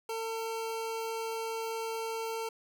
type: tone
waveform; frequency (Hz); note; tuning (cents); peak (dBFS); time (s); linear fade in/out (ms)
25% pulse; 450.8; A4; +42; -30; 0.09-2.49; 5
effects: none